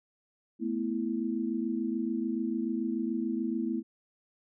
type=chord; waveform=sine; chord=A suspended second; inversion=none; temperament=equal; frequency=220 / 246.9 / 329.6 Hz; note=A3 / B3 / E4; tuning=0 / 0 / 0 cents; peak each=-33 dBFS; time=0.59-3.83 s; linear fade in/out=50 ms; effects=none